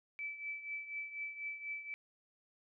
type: tone with tremolo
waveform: sine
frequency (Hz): 2312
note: D7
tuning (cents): -28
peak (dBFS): -37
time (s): 0.19-1.94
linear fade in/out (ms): 0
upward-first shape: triangle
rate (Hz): 4.1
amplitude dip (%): 75
effects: none